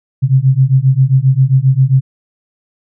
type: beating tone pair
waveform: sine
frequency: 128.9 / 136.4 Hz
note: C3 / C#3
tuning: -26 / -28 cents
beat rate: 7.5 Hz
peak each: -10 dBFS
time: 0.22-2.01 s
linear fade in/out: 20 ms
effects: none